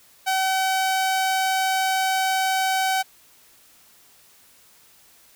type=tone; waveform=sawtooth; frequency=761 Hz; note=F#5; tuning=48 cents sharp; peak=-16 dBFS; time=0.26-3.03 s; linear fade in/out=20 ms; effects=white hiss -54 dBFS RMS until 5.35 s